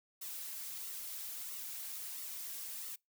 blue noise with flanger, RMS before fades -44 dBFS, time 0.21-2.96 s, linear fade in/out 10 ms, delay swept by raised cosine 1.2 to 4.1 ms, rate 1.5 Hz, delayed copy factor -0.55, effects noise-tail reverb RT60 0.2 s tail -26 dB re dry

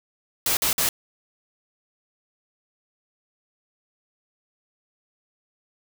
white noise bursts, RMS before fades -22 dBFS, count 3, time 0.46-0.89 s, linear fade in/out 2 ms, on 110 ms, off 50 ms, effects none

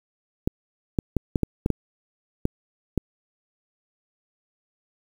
clicks, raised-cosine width 3 ms, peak -8 dBFS, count 9, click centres 0.475 / 0.988 / 1.167 / 1.358 / 1.433 / 1.661 / 1.703 / 2.454 / 2.977 s, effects 7-bit

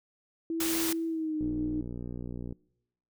sine tone with pitch glide, 328.5 to 306.5 Hz, E4 to D#4, -6 to -26 cents, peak -29 dBFS, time 0.5-1.81 s, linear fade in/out 2 ms, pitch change -120 cents, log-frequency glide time 1.07-1.39 s
white noise, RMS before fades -32 dBFS, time 0.6-0.93 s, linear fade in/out 5 ms
click train, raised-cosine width 3 ms, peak -26 dBFS, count 68, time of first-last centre 1.41-2.525 s, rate 60.1 Hz
effects noise-tail reverb RT60 0.9 s tail -26 dB re dry

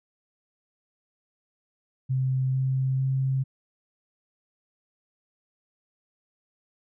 sine tone with pitch steps, 130.81 / 131.95 / 133.1 Hz, C3 / C3 / C3, 0 / +15 / +30 cents, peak -22 dBFS, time 2.09-3.44 s, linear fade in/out 20 ms, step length 450 ms, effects none

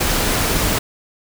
pink noise, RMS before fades -18 dBFS, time 0-0.79 s, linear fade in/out 10 ms, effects none

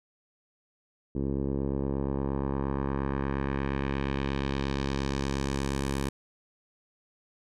10% pulse tone with low-pass filter sweep, 68.5 Hz, C#2, 20 cents flat, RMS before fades -30 dBFS, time 1.15-6.09 s, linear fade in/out 5 ms, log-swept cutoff 370 to 11000 Hz, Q 1.2, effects none

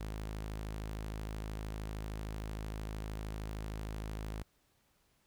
sawtooth tone, 53.1 Hz, G#1, 39 cents sharp, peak -35 dBFS, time 0-4.43 s, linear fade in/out 10 ms, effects pink hiss -73 dBFS RMS until 5.26 s

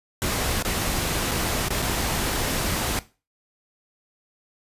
pink noise with dropouts, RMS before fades -25 dBFS, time 0.22-2.99 s, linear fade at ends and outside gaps 0 ms, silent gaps 0.624-0.649 / 1.312-1.316 / 1.684-1.705 / 1.82-1.824 s, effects noise-tail reverb RT60 0.3 s tail -17 dB re dry + resampled to 32000 Hz

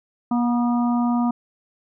harmonic tone with a mistuned harmonic, 240 Hz, B3, 49 cents flat, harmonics 1 / 3 / 4 / 5, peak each -18 / -28 / -30 / -32 dBFS, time 0.31-1.31 s, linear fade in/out 5 ms, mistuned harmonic 5, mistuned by +31 cents, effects none

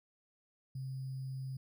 sine tone with sample-and-hold, 132.4 Hz, C3, 21 cents sharp, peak -38 dBFS, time 0.75-1.57 s, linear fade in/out 5 ms, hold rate 4900 Hz, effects none

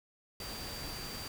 sine tone in noise, 4691 Hz, D8, 3 cents flat, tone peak -45 dBFS, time 0.4-1.28 s, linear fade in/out 2 ms, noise pink, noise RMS -43 dBFS, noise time 0.4-1.28 s, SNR -5 dB, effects none

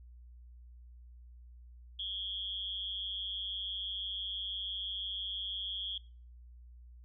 sine tone with amplitude modulation, 3287 Hz, G#7, 19 cents flat, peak -32 dBFS, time 1.99-5.98 s, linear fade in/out 5 ms, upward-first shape sine, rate 194 Hz, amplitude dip 85%, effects noise-tail reverb RT60 0.4 s tail -22 dB re dry + added 60 Hz sine -51 dBFS peak until 7.04 s

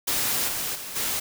white noise with level steps, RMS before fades -25 / -29 / -36 / -27 dBFS, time 0.07-1.2 s, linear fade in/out 10 ms, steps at 0.47 / 0.74 / 0.95 s, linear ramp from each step 20 ms, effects none

